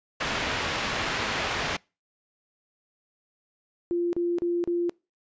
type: low-pass noise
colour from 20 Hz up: white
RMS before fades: -29 dBFS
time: 0.2-1.77 s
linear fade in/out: 10 ms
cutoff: 2700 Hz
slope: 12 dB/octave
type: tone bursts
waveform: sine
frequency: 346.5 Hz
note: F4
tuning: 14 cents flat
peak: -23 dBFS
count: 4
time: 3.91-4.895 s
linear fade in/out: 0 ms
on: 220 ms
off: 35 ms
effects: noise-tail reverb RT60 0.3 s tail -26 dB re dry + resampled to 16000 Hz